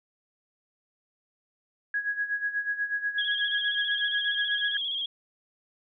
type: tone with tremolo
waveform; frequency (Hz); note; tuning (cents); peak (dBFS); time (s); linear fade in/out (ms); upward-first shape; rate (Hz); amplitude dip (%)
sine; 1661.2; G#6; 0; -24; 1.94-4.77; 2; sine; 8.2; 75
type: tone with vibrato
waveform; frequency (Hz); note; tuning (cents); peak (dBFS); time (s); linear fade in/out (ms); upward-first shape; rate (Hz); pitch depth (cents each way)
sine; 3285; G#7; -20; -28; 3.18-5.06; 5; square; 15; 37
effects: none